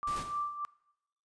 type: tone with tremolo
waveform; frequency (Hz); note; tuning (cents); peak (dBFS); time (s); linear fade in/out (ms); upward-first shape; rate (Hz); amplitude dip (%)
sine; 1174.7; D6; 0; -30; 0.03-0.65; 0; sine; 3.4; 70
type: noise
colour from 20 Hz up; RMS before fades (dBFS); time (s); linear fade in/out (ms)
pink; -44; 0.07-0.23; 5
type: noise with exponential decay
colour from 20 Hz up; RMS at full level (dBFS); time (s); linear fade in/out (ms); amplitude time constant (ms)
pink; -40; 0.16-0.62; 5; 98
effects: noise-tail reverb RT60 0.8 s tail -21 dB re dry + resampled to 22050 Hz